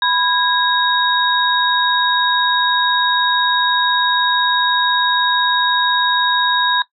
sine tone cluster, 991 / 1637 / 3773 Hz, B5 / G#6 / A#7, +6 / -25 / +20 cents, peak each -18 dBFS, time 0.02-6.82 s, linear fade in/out 2 ms, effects noise-tail reverb RT60 0.1 s tail -17 dB re dry

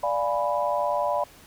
sine chord, D diminished seventh, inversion none, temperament equal, 587.3 / 698.5 / 830.6 / 987.8 Hz, D5 / F5 / Ab5 / Cb6, 0 / 0 / 0 / 0 cents, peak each -26 / -29 / -31 / -27 dBFS, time 0.03-1.24 s, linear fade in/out 5 ms, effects pink hiss -51 dBFS RMS until 1.46 s

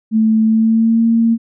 sine tone with pitch glide, 220.1 to 228.9 Hz, A3 to A#3, +1 to -31 cents, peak -9 dBFS, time 0.11-1.38 s, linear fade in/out 50 ms, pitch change +68 cents, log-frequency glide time 0.44-1.04 s, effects none

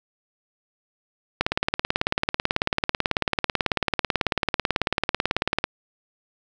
click train, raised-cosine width 0.3 ms, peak -4 dBFS, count 78, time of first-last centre 1.41-5.641 s, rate 18.2 Hz, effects none

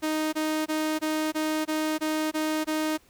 sawtooth tone bursts, 310.8 Hz, D#4, 2 cents flat, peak -21 dBFS, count 9, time 0.02-2.978 s, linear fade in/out 20 ms, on 310 ms, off 21 ms, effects pink hiss -60 dBFS RMS until 3.09 s

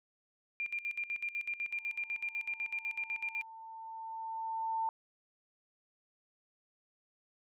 sine tone with tremolo, 2391 Hz, D7, 30 cents sharp, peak -33 dBFS, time 0.6-3.42 s, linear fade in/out 0 ms, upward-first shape square, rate 8 Hz, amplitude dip 80%
sine tone with exponential growth, 896 Hz, A5, 31 cents sharp, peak -30 dBFS, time 1.71-4.89 s, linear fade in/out 1 ms, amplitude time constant 690 ms
effects none

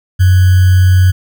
sine tone with sample-and-hold, 92 Hz, F#2, 9 cents flat, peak -4 dBFS, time 0.19-1.12 s, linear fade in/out 20 ms, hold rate 1575 Hz, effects none

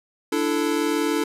square chord, D suspended second, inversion none, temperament equal with one note detuned, 293.7 / 333.8 / 440 Hz, D4 / E4 / A4, 0 / +22 / 0 cents, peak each -25 / -26 / -26 dBFS, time 0.32-1.24 s, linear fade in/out 5 ms, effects resampled to 32000 Hz

